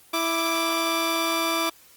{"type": "tone pair together", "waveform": "15% pulse", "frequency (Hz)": [329.6, 1174.7], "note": ["E4", "D6"], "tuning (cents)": [0, 0], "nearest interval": "octave + minor seventh", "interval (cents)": 2200, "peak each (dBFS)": -19, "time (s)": [0.13, 1.7], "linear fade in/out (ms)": 10, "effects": ["white hiss -53 dBFS RMS until 1.96 s", "Opus 24 kbps"]}